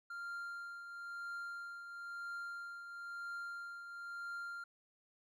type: tone with tremolo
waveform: triangle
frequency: 1393 Hz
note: F6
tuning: 5 cents flat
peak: -39 dBFS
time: 0.1-4.64 s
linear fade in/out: 5 ms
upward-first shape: triangle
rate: 1 Hz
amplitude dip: 55%
effects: none